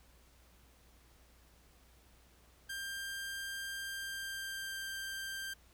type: tone with pitch glide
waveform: sawtooth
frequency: 1590 to 1578.1 Hz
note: G6 to G6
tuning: +24 to +11 cents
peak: -36 dBFS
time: 2.69-5.54 s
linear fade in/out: 10 ms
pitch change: -13 cents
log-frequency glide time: 3.74-4.92 s
effects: added 60 Hz sine -64 dBFS peak until 5.73 s + pink hiss -66 dBFS RMS until 5.73 s